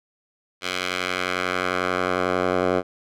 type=tone with band-pass filter sweep; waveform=10% pulse; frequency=91.1 Hz; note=F#2; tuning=26 cents flat; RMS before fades=-24 dBFS; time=0.61-2.83 s; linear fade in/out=50 ms; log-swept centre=3100 to 680 Hz; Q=1; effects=none

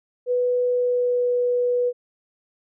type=tone with pitch glide; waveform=sine; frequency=493.9 to 490.2 Hz; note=B4 to B4; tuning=0 to -13 cents; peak=-18 dBFS; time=0.26-1.93 s; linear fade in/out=50 ms; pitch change=-13 cents; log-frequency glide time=0.65-1.31 s; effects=none

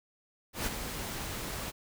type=noise with ADSR envelope; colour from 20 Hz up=pink; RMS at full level=-31 dBFS; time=0.53-1.72 s; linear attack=130 ms; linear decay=31 ms; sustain=-7 dB; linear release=29 ms; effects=none

